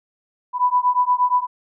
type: beating tone pair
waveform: sine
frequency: 987.8 / 996.3 Hz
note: B5 / B5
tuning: 0 / +15 cents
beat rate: 8.5 Hz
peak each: -18 dBFS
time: 0.53-1.47 s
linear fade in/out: 50 ms
effects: none